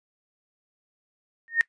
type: tone with exponential growth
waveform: sine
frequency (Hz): 1840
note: A#6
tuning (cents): -23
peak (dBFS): -13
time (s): 1.48-1.61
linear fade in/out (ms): 0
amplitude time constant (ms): 28
effects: noise-tail reverb RT60 0.1 s tail -21 dB re dry + resampled to 22050 Hz